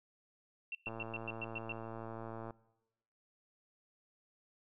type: tone bursts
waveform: sine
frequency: 2715 Hz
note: F7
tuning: 50 cents flat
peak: -38 dBFS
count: 8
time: 0.72-1.722 s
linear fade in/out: 2 ms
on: 29 ms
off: 110 ms
type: click train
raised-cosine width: 1 ms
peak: -31 dBFS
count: 186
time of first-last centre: 0.87-2.507 s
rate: 113 Hz
effects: noise-tail reverb RT60 1.0 s tail -21 dB re dry